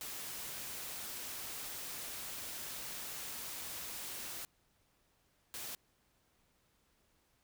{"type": "noise bursts at uneven times", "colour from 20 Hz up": "white", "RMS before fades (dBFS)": -44, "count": 2, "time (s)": [[0.01, 4.45], [5.54, 5.75]], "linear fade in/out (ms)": 0, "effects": ["pink hiss -74 dBFS RMS until 7.43 s"]}